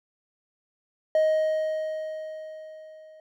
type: tone with level ramp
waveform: triangle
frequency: 626 Hz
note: D#5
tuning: 10 cents sharp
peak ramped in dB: -15 to -45 dBFS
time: 1.15-3.2 s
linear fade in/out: 2 ms
effects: tanh soft clip ceiling -11 dBFS